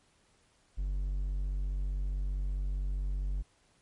triangle tone, 47.64 Hz, G1, 49 cents flat, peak -28 dBFS, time 0.77-3.43 s, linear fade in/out 20 ms, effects pink hiss -68 dBFS RMS until 3.81 s + MP3 48 kbps

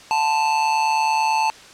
square tone with amplitude modulation, 880 Hz, A5, in tune, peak -15 dBFS, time 0.11-1.5 s, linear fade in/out 0 ms, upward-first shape sine, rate 149 Hz, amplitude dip 55%, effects white hiss -43 dBFS RMS until 1.73 s + low-pass 6000 Hz 12 dB/octave

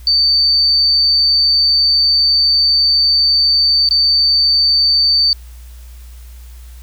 sine tone with dropouts, 4574 Hz, D8, 47 cents flat, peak -9 dBFS, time 0.07-5.33 s, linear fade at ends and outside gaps 1 ms, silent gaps 3.889-3.909 s, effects added 60 Hz sine -32 dBFS peak until 6.82 s + white hiss -47 dBFS RMS until 6.82 s

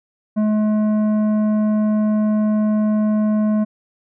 sine tone with tanh clipping, 213.2 Hz, G#3, 46 cents sharp, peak -16 dBFS, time 0.36-3.65 s, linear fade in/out 20 ms, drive 10 dB, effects none

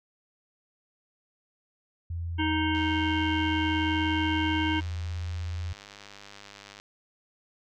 sine tone, 84.6 Hz, E2, 45 cents sharp, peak -30 dBFS, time 2.1-5.73 s, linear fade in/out 5 ms
harmonic tone, 311.7 Hz, D#4, 3 cents sharp, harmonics 1 / 3 / 5 / 7 / 9 / 10, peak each -27 / -32 / -34 / -35 / -37 / -37 dBFS, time 2.38-4.81 s, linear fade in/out 20 ms
click train, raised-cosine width 0.2 ms, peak -28 dBFS, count 410, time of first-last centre 2.75-6.8 s, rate 101 Hz
effects none

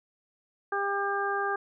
harmonic tone, 399.6 Hz, G4, 33 cents sharp, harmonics 1 / 2 / 3 / 4, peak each -32 / -32 / -32 / -32 dBFS, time 0.72-1.56 s, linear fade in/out 5 ms, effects none

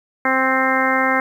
harmonic tone, 262.6 Hz, C4, 6 cents sharp, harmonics 1 / 2 / 3 / 4 / 5 / 6 / 7 / 8, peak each -23 / -23 / -23 / -23 / -23 / -23 / -23 / -23 dBFS, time 0.25-1.2 s, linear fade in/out 2 ms, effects 8-bit

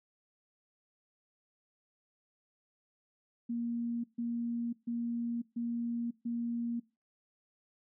sine tone bursts, 235.4 Hz, A#3, 17 cents sharp, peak -32 dBFS, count 5, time 3.49-6.8 s, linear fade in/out 10 ms, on 550 ms, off 140 ms, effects noise-tail reverb RT60 0.3 s tail -22 dB re dry

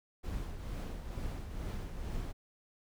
brown noise with tremolo, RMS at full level -37 dBFS, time 0.23-2.33 s, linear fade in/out 20 ms, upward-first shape triangle, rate 2.2 Hz, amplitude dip 55%, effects none

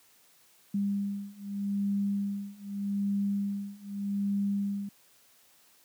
sine beating tone pair, 200 / 200.82 Hz, G3 / G3, +35 / +42 cents, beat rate 0.82 Hz, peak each -32 / -31 dBFS, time 0.74-4.89 s, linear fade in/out 5 ms, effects white hiss -62 dBFS RMS until 5.84 s + high-pass 100 Hz 12 dB/octave

